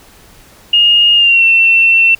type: tone with pitch glide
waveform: sine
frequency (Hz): 2847 to 2697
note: F7 to E7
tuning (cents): +33 to +39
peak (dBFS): -5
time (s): 0.73-2.15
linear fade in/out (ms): 5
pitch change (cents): -94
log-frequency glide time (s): 1.15-1.45
effects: pink hiss -42 dBFS RMS until 2.19 s